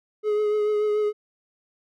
triangle tone with vibrato, 421.6 Hz, G#4, 26 cents sharp, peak -18 dBFS, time 0.23-1.13 s, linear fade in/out 50 ms, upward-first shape triangle, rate 6.9 Hz, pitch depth 24 cents each way, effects none

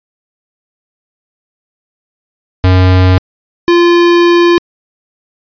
square tone pair in turn, 92.4 / 345.6 Hz, F#2 / F4, -2 / -18 cents, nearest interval octave + major seventh, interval 2284 cents, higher second, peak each -5 dBFS, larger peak neither, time 2.64-3.18 / 3.68-4.58 s, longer second, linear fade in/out 0 ms, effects resampled to 11025 Hz

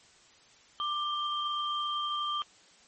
sine tone pair together, 1184 / 3164 Hz, D6 / G7, +14 / +15 cents, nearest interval octave + perfect fourth, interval 1701 cents, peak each -31 / -34 dBFS, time 0.8-2.42 s, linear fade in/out 0 ms, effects white hiss -59 dBFS RMS until 2.87 s + MP3 32 kbps

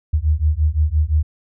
sine beating tone pair, 74 / 79.8 Hz, D2 / D#2, +14 / +44 cents, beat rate 5.8 Hz, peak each -17 dBFS, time 0.13-1.23 s, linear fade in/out 10 ms, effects none

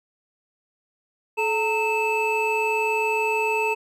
triangle tone cluster, 432.7 / 913 / 2620 Hz, A4 / A#5 / E7, -29 / -36 / -11 cents, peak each -23 dBFS, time 1.37-3.75 s, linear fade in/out 20 ms, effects none

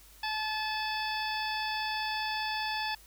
harmonic tone with a mistuned harmonic, 865 Hz, A5, 30 cents flat, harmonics 1 / 2 / 3 / 4 / 5 / 6, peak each -34 / -37 / -39 / -40 / -41 / -42 dBFS, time 0.23-2.95 s, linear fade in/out 5 ms, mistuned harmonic 5, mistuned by +84 cents, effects added 50 Hz sine -57 dBFS peak until 3.06 s + white hiss -57 dBFS RMS until 3.06 s

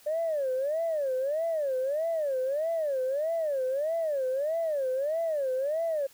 sine tone with vibrato, 585 Hz, D5, 7 cents flat, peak -25 dBFS, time 0.06-6.07 s, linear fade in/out 10 ms, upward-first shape sine, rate 1.6 Hz, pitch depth 230 cents each way, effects tanh soft clip ceiling -22 dBFS + white hiss -57 dBFS RMS until 6.13 s

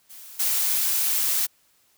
blue noise with level steps, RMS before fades -43 / -23 dBFS, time 0.09-1.47 s, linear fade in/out 20 ms, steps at 0.39 s, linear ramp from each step 10 ms, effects white hiss -63 dBFS RMS until 1.97 s

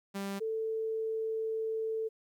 sawtooth / sine tone pair in turn, 197.5 / 443.4 Hz, G3 / A4, +13 / +13 cents, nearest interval octave + major second, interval 1400 cents, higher second, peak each -31 / -31 dBFS, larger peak neither, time 0.14-0.4 / 0.4-2.09 s, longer second, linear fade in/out 20 ms, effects 12-bit

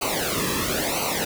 pink noise with flanger, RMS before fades -25 dBFS, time 0.01-1.25 s, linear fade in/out 10 ms, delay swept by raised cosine 0.57 to 1.39 ms, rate 1 Hz, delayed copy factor -0.9, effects none

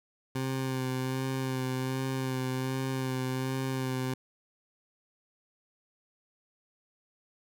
20% pulse tone with vibrato, 130.81 Hz, C3, in tune, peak -25 dBFS, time 0.35-4.14 s, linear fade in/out 5 ms, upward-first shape sine, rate 1.3 Hz, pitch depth 22 cents each way, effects none

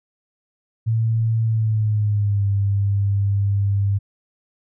sine tone with pitch glide, 112.8 to 99.91 Hz, A2 to G2, +44 to +33 cents, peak -16 dBFS, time 0.86-3.99 s, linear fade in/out 20 ms, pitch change -211 cents, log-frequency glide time 1.43-2.46 s, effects none

